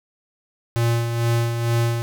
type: tone with tremolo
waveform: square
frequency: 117.1 Hz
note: A#2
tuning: 8 cents sharp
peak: -17 dBFS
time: 0.76-2.02 s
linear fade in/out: 0 ms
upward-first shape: sine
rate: 2.2 Hz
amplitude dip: 50%
effects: none